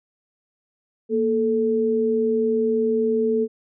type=tone pair together; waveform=sine; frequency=233.1 / 438.3 Hz; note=A#3 / A4; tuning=0 / -7 cents; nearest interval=major seventh; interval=1093 cents; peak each=-23 / -19 dBFS; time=1.09-3.48 s; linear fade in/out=50 ms; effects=none